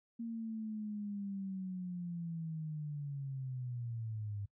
sine linear sweep, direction down, 232.4 to 99.7 Hz, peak -38 dBFS, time 0.19-4.46 s, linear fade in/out 10 ms, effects noise-tail reverb RT60 0.1 s tail -23 dB re dry

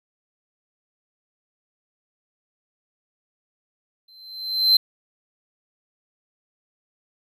triangle tone with exponential growth, 4095 Hz, C8, 38 cents flat, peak -9 dBFS, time 4.08-4.77 s, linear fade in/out 5 ms, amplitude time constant 150 ms, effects none

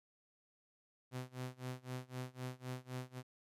sawtooth tone with tremolo, 127.3 Hz, C3, 47 cents flat, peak -36 dBFS, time 1.11-3.23 s, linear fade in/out 50 ms, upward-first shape sine, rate 3.9 Hz, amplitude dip 95%, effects resampled to 32000 Hz

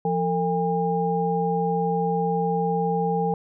sine tone cluster, 172.4 / 453 / 808 Hz, F3 / A#4 / G#5, -22 / -50 / -48 cents, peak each -25 dBFS, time 0.05-3.34 s, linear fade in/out 2 ms, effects none

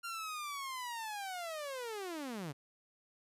sawtooth linear sweep, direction down, 1396.9 to 130.81 Hz, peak -36 dBFS, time 0.03-2.53 s, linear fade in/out 20 ms, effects resampled to 32000 Hz

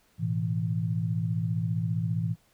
sine chord, A suspended second, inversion none, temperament equal with one note detuned, 110 / 124.98 / 164.81 Hz, A2 / B2 / E3, 0 / +21 / 0 cents, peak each -29 / -33 / -29 dBFS, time 0.18-2.36 s, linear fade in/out 50 ms, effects pink hiss -65 dBFS RMS until 2.53 s

